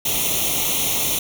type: noise with comb filter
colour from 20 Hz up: white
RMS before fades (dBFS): -21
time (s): 0.05-1.19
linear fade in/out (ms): 5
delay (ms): 0.31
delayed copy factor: +0.85
effects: none